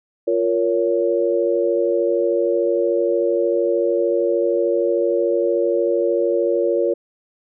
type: chord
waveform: sine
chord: Bb minor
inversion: second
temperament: just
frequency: 349.6 / 466.2 / 559.4 Hz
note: F4 / Bb4 / Db5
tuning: +2 / 0 / +16 cents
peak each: -20 dBFS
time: 0.27-6.94 s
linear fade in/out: 10 ms
effects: none